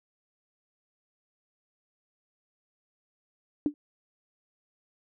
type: tone with exponential decay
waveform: sine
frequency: 293.7 Hz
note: D4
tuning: in tune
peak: -18 dBFS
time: 3.66-3.74 s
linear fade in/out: 1 ms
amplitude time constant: 17 ms
effects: none